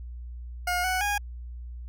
20% pulse tone with pitch steps, 716 / 742 / 820 Hz, F5 / F#5 / G#5, +43 / +5 / -22 cents, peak -20 dBFS, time 0.67-1.18 s, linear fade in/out 5 ms, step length 170 ms, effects added 60 Hz sine -36 dBFS peak until 1.88 s

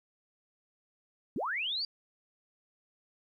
sine linear sweep, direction up, 157.4 to 4785 Hz, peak -31 dBFS, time 1.36-1.85 s, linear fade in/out 2 ms, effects 12-bit

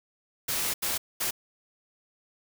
white noise bursts at uneven times, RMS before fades -29 dBFS, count 3, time 0.48-0.74 / 0.82-0.98 / 1.2-1.31 s, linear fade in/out 10 ms, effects none

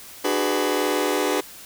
sawtooth chord, G# half-diminished seventh, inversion second, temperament just, 299 / 373.8 / 415.3 / 498.4 Hz, D4 / F#4 / G#4 / B4, +31 / +18 / 0 / +16 cents, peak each -22 dBFS, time 0.24-1.41 s, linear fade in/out 10 ms, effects white hiss -42 dBFS RMS until 1.65 s

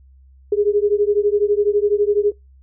sine beating tone pair, 407.1 / 419.1 Hz, G#4 / G#4, -35 / +16 cents, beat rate 12 Hz, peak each -17 / -17 dBFS, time 0.52-2.32 s, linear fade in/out 5 ms, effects noise-tail reverb RT60 0.2 s tail -25 dB re dry + added 66 Hz sine -45 dBFS peak until 2.62 s

